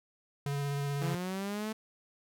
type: tone with vibrato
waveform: square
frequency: 141.8 Hz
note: C#3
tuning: 40 cents sharp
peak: -32 dBFS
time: 0.46-1.15 s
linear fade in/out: 2 ms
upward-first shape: square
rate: 16 Hz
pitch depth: 11 cents each way
type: linear sweep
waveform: sawtooth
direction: up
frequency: 164.81 to 220.4 Hz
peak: -30 dBFS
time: 1.01-1.73 s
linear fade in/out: 10 ms
effects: none